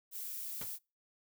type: noise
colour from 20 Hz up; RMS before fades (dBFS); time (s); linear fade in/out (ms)
violet; -42; 0.11-0.79; 50
type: noise with exponential decay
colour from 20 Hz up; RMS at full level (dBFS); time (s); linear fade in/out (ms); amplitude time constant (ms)
pink; -40; 0.61-0.71; 5; 21
effects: noise-tail reverb RT60 0.3 s tail -26 dB re dry